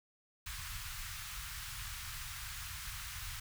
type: band-stop noise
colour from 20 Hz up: pink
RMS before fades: -44 dBFS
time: 0.46-3.4 s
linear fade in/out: 5 ms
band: 110 to 1200 Hz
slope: 24 dB/octave
effects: none